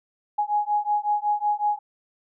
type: beating tone pair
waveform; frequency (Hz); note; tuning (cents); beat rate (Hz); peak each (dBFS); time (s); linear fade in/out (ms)
sine; 830.6 / 836; G#5 / G#5; 0 / +11; 5.4; -24 / -24; 0.38-1.79; 10
effects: none

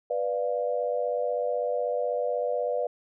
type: chord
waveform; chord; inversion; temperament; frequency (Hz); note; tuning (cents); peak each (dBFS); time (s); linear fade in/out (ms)
sine; B diminished; none; equal with one note detuned; 493.9 / 590 / 698.5; B4 / D5 / F5; 0 / +8 / 0; -28 / -29 / -33; 0.1-2.87; 5
effects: none

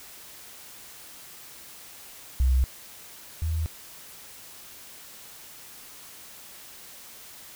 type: tone pair in turn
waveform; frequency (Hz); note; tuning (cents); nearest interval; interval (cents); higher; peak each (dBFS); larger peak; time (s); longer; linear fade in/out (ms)
sine; 64.4 / 80.68; C2 / E2; -27 / -37; major third; 390; second; -18 / -24; first; 2.4-2.64 / 3.42-3.66; neither; 0
effects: white hiss -46 dBFS RMS until 7.55 s

